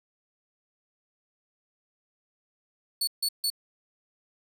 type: tone bursts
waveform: sawtooth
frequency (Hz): 4435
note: C#8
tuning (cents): 0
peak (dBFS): -22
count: 3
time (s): 3.01-3.502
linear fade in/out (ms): 5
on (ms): 64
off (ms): 150
effects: none